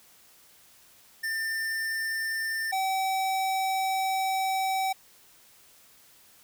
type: tone pair in turn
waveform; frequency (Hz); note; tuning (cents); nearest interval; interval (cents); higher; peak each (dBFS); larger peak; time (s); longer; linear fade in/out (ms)
square; 1795 / 765.7; A6 / G5; +34 / -41; octave + minor third; 1475; first; -29 / -26; second; 1.23-2.72 / 2.72-4.93; second; 10
effects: white hiss -57 dBFS RMS until 6.43 s